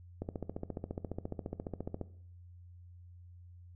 click train, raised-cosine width 2 ms, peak -24 dBFS, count 27, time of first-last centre 0.22-2.013 s, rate 14.5 Hz, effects noise-tail reverb RT60 0.6 s tail -17 dB re dry + added 88 Hz sine -51 dBFS peak until 3.75 s

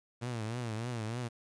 sawtooth tone with vibrato, 115.8 Hz, A#2, 11 cents flat, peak -31 dBFS, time 0.21-1.29 s, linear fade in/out 20 ms, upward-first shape triangle, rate 3.3 Hz, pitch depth 150 cents each way, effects resampled to 22050 Hz + 10-bit

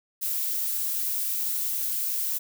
violet noise, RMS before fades -28 dBFS, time 0.21-2.39 s, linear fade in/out 20 ms, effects none

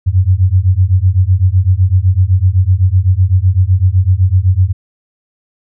sine beating tone pair, 89.2 / 97.1 Hz, F2 / G2, +37 / -16 cents, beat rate 7.9 Hz, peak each -10 dBFS, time 0.06-4.73 s, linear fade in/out 20 ms, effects none

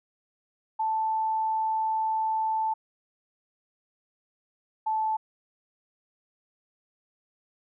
sine tone pair in turn, 880 / 873.9 Hz, A5 / A5, 0 / -12 cents, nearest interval unison, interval 12 cents, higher first, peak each -24 dBFS, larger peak neither, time 0.79-2.74 / 4.86-5.17 s, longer first, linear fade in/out 10 ms, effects none

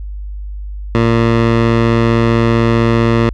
15% pulse tone, 115.5 Hz, A#2, 16 cents flat, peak -3 dBFS, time 0.95-3.29 s, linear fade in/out 0 ms, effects added 50 Hz sine -22 dBFS peak until 3.33 s + low-pass 3000 Hz 12 dB/octave

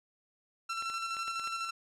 sawtooth tone with tremolo, 1348 Hz, E6, 38 cents sharp, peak -29 dBFS, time 0.69-1.71 s, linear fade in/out 10 ms, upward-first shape square, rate 12 Hz, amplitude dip 35%
clicks, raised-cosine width 0.3 ms, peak -31 dBFS, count 6, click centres 0.824 / 0.9 / 1.168 / 1.28 / 1.396 / 1.474 s
effects low-pass 7000 Hz 12 dB/octave

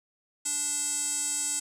square tone with band-pass filter, 292.4 Hz, D4, 7 cents flat, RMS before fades -30 dBFS, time 0.45-1.6 s, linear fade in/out 10 ms, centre 7900 Hz, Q 7.8, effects none

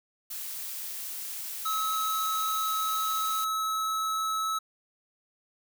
blue noise, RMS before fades -37 dBFS, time 0.3-3.45 s, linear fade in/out 10 ms
square tone with pitch glide, 1290 to 1298.2 Hz, E6 to E6, -38 to -27 cents, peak -28 dBFS, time 1.65-4.59 s, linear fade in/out 10 ms, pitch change +11 cents, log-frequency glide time 2.85-4.32 s
effects none

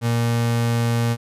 35% pulse tone, 117.4 Hz, A#2, 13 cents sharp, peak -16 dBFS, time 0.01-1.17 s, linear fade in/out 50 ms, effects resampled to 32000 Hz

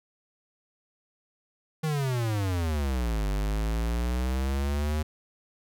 square exponential two-way sweep, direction down then up, 160.9 to 49 to 77.6 Hz, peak -26 dBFS, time 1.83-5.03 s, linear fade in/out 10 ms, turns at 3.28 s, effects none

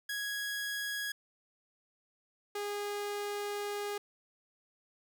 sawtooth tone pair in turn, 1661.2 / 410.2 Hz, G#6 / G#4, 0 / -21 cents, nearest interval 2 octaves, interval 2421 cents, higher first, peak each -31 / -31 dBFS, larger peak neither, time 0.09-1.12 / 2.55-3.98 s, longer second, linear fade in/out 5 ms, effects none

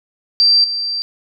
sine tone with level steps, 4697 Hz, D8, 1 cent flat, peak -8 / -18 dBFS, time 0.4-1.02 s, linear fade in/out 0 ms, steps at 0.64 s, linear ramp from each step 2 ms, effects none

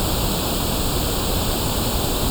pink noise with comb filter, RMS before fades -21 dBFS, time 0-2.3 s, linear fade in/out 0 ms, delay 0.25 ms, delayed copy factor +0.8, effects none

